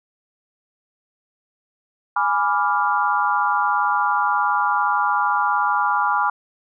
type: chord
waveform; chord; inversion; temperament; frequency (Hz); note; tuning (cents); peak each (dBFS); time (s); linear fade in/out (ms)
sine; G# diminished seventh; none; equal; 830.6 / 987.8 / 1174.7 / 1396.9; G#5 / B5 / D6 / F6; 0 / 0 / 0 / 0; -22 / -22 / -22 / -23; 2.16-6.3; 5
effects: none